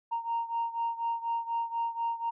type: beating tone pair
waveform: sine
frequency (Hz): 926 / 930.1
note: A#5 / A#5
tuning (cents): -12 / -4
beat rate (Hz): 4.1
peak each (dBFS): -30 / -33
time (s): 0.11-2.31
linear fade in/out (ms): 20
effects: tanh soft clip ceiling -24 dBFS